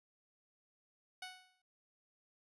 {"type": "tone with exponential decay", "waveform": "10% pulse", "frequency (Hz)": 740, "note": "F#5", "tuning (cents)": 0, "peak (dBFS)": -34, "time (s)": [1.22, 1.62], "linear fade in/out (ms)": 5, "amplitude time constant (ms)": 85, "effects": ["resampled to 24000 Hz"]}